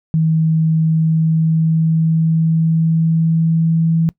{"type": "tone with pitch glide", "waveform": "sine", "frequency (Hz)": [160, 163.74], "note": ["D#3", "E3"], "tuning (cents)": [49, -11], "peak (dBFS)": -11, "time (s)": [0.14, 4.09], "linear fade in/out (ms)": 0, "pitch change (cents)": 40, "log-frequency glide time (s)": [0.81, 3.93], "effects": ["noise-tail reverb RT60 0.1 s tail -22 dB re dry"]}